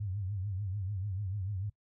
sine tone with vibrato, 98 Hz, G2, in tune, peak -33 dBFS, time 0-1.7 s, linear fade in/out 10 ms, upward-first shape triangle, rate 6.8 Hz, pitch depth 160 cents each way, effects noise-tail reverb RT60 0.1 s tail -20 dB re dry

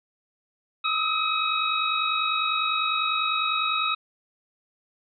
sine tone cluster, 1251 / 1301 / 2538 / 3808 Hz, D#6 / E6 / D#7 / A#7, +9 / -23 / +34 / +36 cents, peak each -28 dBFS, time 0.84-3.95 s, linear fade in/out 10 ms, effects none

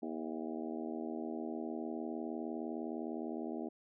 harmonic tone with a mistuned harmonic, 79.7 Hz, D#2, 42 cents sharp, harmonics 3 / 4 / 5 / 6 / 7 / 8 / 9 / 10, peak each -42 / -42 / -45 / -53 / -54 / -49 / -51 / -54 dBFS, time 0.02-3.69 s, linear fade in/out 10 ms, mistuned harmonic 9, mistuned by -32 cents, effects none

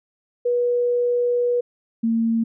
sine tone pair in turn, 485.5 / 227.8 Hz, B4 / A#3, -30 / -40 cents, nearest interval octave + minor second, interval 1310 cents, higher first, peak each -17 dBFS, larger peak neither, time 0.45-1.61 / 2.03-2.44 s, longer first, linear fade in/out 10 ms, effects none

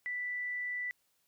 sine tone, 1975.5 Hz, B6, in tune, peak -34 dBFS, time 0.06-0.91 s, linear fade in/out 0 ms, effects white hiss -75 dBFS RMS until 1.27 s

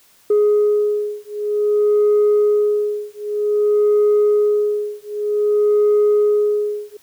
sine beating tone pair, 417.2 / 417.73 Hz, G#4 / G#4, +8 / +10 cents, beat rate 0.53 Hz, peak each -15 dBFS, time 0.3-6.97 s, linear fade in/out 5 ms, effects tanh soft clip ceiling -9 dBFS + white hiss -53 dBFS RMS until 7.02 s

